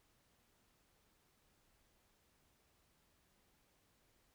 silence, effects pink hiss -75 dBFS RMS until 4.34 s

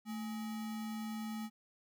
sine tone with sample-and-hold, 220 Hz, A3, in tune, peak -38 dBFS, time 0.05-1.5 s, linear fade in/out 50 ms, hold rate 1050 Hz, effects none

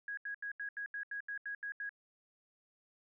sine tone bursts, 1653 Hz, G#6, 9 cents flat, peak -38 dBFS, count 11, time 0.08-1.893 s, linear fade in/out 2 ms, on 93 ms, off 79 ms, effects none

